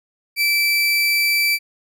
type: tone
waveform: 30% pulse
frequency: 2325 Hz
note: D7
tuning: 18 cents flat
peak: -13 dBFS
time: 0.36-1.59 s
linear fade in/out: 50 ms
effects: none